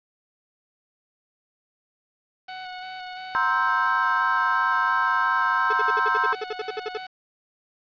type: tone with vibrato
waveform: sawtooth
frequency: 740 Hz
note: F#5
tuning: in tune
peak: -30 dBFS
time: 2.48-7.07 s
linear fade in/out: 10 ms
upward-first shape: square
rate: 2.9 Hz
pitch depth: 13 cents each way
type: chord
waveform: sine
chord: C dominant seventh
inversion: third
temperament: just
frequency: 941.9 / 1046.5 / 1308.1 / 1569.8 Hz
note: Bb5 / C6 / E6 / G6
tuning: +18 / 0 / -14 / +2 cents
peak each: -27 / -24 / -26 / -24 dBFS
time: 3.35-6.33 s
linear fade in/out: 0 ms
type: tone bursts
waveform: 45% pulse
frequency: 432.5 Hz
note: A4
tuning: 30 cents flat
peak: -26 dBFS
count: 15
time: 5.7-6.975 s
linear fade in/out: 5 ms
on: 29 ms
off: 60 ms
effects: resampled to 11025 Hz + 8-bit

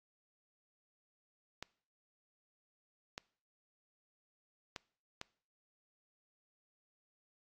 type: clicks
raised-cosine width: 0.2 ms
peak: -24 dBFS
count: 4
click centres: 1.626 / 3.179 / 4.762 / 5.214 s
effects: noise-tail reverb RT60 0.5 s tail -23 dB re dry + AAC 48 kbps

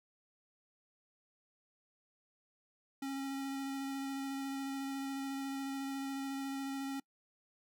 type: tone with vibrato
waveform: square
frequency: 272.6 Hz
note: C#4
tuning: 29 cents flat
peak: -38 dBFS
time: 3.02-7 s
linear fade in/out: 5 ms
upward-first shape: square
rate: 14 Hz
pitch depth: 9 cents each way
effects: noise-tail reverb RT60 0.1 s tail -25 dB re dry

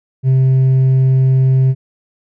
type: tone with hard clipping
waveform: triangle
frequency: 131.5 Hz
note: C3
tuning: 9 cents sharp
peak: -7 dBFS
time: 0.23-1.75 s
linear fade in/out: 50 ms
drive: 1 dB
effects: none

